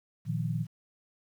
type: chord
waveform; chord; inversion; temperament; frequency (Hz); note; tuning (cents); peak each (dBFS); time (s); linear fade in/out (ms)
sine; Bb suspended fourth; none; just; 116.54 / 155.39 / 174.81; Bb2 / Eb3 / F3; 0 / -2 / +2; -32 / -32 / -35; 0.25-0.67; 50
effects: 10-bit